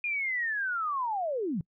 sine linear sweep, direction down, 2449 to 143.7 Hz, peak -28 dBFS, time 0.04-1.61 s, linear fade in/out 2 ms, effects noise-tail reverb RT60 0.1 s tail -25 dB re dry

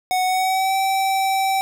square tone with pitch glide, 740 to 772.3 Hz, F#5 to G5, 0 to -26 cents, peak -18 dBFS, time 0.11-1.61 s, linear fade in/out 0 ms, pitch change +74 cents, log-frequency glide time 0.25-0.76 s, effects none

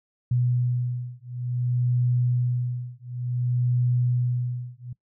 sine beating tone pair, 122.9 / 123.46 Hz, B2 / B2, -8 / 0 cents, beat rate 0.56 Hz, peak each -25 dBFS, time 0.31-4.93 s, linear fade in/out 5 ms, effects noise-tail reverb RT60 0.1 s tail -21 dB re dry

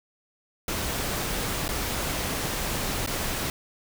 pink noise with dropouts, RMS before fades -29 dBFS, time 0.68-3.5 s, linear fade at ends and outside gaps 2 ms, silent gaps 1.681-1.689 / 3.063-3.073 s, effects none

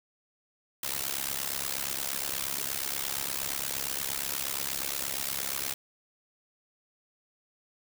white noise with amplitude modulation, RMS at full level -29 dBFS, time 0.83-5.74 s, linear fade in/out 5 ms, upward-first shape sine, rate 68.5 Hz, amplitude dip 95%, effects none

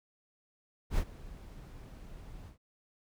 brown noise with ADSR envelope, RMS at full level -28 dBFS, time 0.9-2.58 s, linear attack 81 ms, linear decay 60 ms, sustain -20 dB, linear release 110 ms, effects none

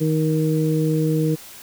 harmonic tone, 156.8 Hz, D#3, 14 cents sharp, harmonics 1 / 2 / 3, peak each -19 / -22 / -24 dBFS, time 0-1.36 s, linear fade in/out 20 ms, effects white hiss -41 dBFS RMS until 1.62 s

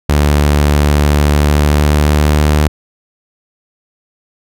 sawtooth tone with pitch glide, 73.42 to 74.96 Hz, D2 to D2, 0 to +36 cents, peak -4 dBFS, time 0.09-2.68 s, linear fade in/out 5 ms, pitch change +36 cents, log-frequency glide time 1.3-2.34 s, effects none

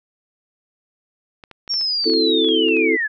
clicks, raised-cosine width 0.3 ms, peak -23 dBFS, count 12, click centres 1.438 / 1.513 / 1.678 / 1.74 / 1.812 / 2.042 / 2.098 / 2.137 / 2.445 / 2.488 / 2.685 / 2.768 s
sine linear sweep, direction down, 5588 to 1659 Hz, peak -18 dBFS, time 1.69-3.08 s, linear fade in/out 20 ms
sine chord, F# half-diminished seventh, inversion second, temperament equal, 261.6 / 329.6 / 370 / 440 Hz, C4 / E4 / F#4 / A4, 0 / 0 / 0 / 0 cents, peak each -24 / -19 / -25 / -19 dBFS, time 2.05-2.97 s, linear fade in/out 20 ms
effects none

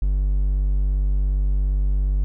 triangle tone, 48.67 Hz, G1, 12 cents flat, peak -15 dBFS, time 0.02-2.24 s, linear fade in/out 0 ms, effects none

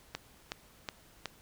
click train, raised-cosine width 0.2 ms, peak -18 dBFS, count 4, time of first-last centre 0.15-1.257 s, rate 2.71 Hz, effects pink hiss -60 dBFS RMS until 1.41 s

